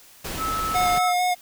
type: noise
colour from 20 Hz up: pink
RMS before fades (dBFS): -31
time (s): 0.24-0.99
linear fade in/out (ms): 10
type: tone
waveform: sine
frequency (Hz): 1303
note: E6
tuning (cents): -20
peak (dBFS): -24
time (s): 0.37-1.14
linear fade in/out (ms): 50
type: tone with vibrato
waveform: square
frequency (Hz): 721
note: F#5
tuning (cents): -45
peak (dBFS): -20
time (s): 0.74-1.35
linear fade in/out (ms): 20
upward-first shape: square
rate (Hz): 4.4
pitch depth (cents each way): 12
effects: white hiss -50 dBFS RMS until 1.41 s